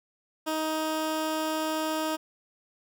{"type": "tone", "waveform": "15% pulse", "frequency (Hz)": 313.8, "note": "D#4", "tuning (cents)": 15, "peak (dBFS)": -21, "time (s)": [0.46, 2.17], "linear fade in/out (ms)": 20, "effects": []}